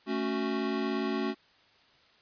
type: chord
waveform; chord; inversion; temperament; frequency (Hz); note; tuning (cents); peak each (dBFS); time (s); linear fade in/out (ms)
square; F# minor; first; equal; 220 / 277.2 / 370; A3 / C#4 / F#4; 0 / 0 / 0; -34; 0.06-1.35; 50
effects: white hiss -62 dBFS RMS until 2.21 s + resampled to 11025 Hz